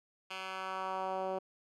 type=tone with band-pass filter sweep; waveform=10% pulse; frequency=189 Hz; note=F#3; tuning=37 cents sharp; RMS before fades=-38 dBFS; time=0.3-1.39 s; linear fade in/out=10 ms; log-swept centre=2500 to 510 Hz; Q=1.5; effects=none